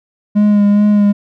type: tone with vibrato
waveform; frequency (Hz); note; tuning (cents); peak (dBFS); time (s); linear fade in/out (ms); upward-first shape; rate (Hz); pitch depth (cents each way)
triangle; 206.2; G#3; -12; -5; 0.35-1.13; 20; sine; 2.4; 22
effects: none